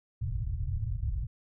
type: low-pass noise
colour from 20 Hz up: white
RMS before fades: -32 dBFS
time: 0.21-1.27 s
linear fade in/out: 10 ms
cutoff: 120 Hz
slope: 48 dB/octave
effects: none